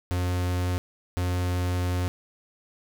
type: tone bursts at uneven times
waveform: 45% pulse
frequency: 89.7 Hz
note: F2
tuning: 47 cents sharp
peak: -24 dBFS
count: 2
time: 0.11-0.78 / 1.17-2.08 s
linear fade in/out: 0 ms
effects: none